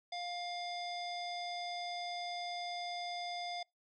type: tone with low-pass filter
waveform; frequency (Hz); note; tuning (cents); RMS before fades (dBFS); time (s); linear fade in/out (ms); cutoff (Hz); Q
square; 705; F5; +16; -41; 0.12-3.63; 5; 4400; 7.1
effects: noise-tail reverb RT60 0.2 s tail -26 dB re dry